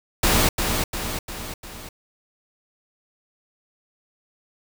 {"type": "noise with echo", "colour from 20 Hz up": "pink", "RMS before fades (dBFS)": -18, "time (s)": [0.23, 0.49], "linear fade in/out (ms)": 5, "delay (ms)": 350, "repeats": 4, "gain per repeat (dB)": -5, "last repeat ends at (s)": 1.89, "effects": []}